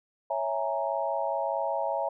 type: chord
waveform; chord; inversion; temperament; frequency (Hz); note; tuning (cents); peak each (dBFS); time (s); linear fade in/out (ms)
sine; A# half-diminished seventh; first; equal; 554.4 / 659.3 / 830.6 / 932.3; C#5 / E5 / G#5 / A#5; 0 / 0 / 0 / 0; -32 / -31 / -33 / -33; 0.3-2.09; 5
effects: none